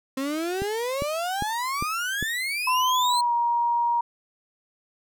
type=exponential sweep; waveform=35% pulse; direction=up; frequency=261.6 to 4241 Hz; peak=-24 dBFS; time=0.17-3.21 s; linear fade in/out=5 ms
type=click train; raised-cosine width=3 ms; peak=-17 dBFS; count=5; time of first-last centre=0.62-2.226 s; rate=2.49 Hz
type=tone with pitch glide; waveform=sine; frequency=1014 to 946.1 Hz; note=B5 to A#5; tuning=+45 to +25 cents; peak=-20 dBFS; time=2.67-4.01 s; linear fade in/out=5 ms; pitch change=-120 cents; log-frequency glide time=2.95-3.33 s
effects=none